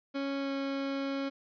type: tone with pitch glide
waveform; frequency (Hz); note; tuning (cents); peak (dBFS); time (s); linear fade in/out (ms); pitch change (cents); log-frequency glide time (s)
30% pulse; 276.4 to 274.5; C#4 to C#4; -5 to -17; -29; 0.14-1.3; 20; -12; 0.39-0.51
effects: resampled to 11025 Hz